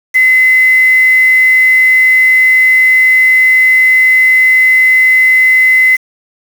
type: tone with quantisation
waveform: sine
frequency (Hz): 2038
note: C7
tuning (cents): -46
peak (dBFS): -4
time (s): 0.14-5.97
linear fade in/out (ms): 20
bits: 4
effects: none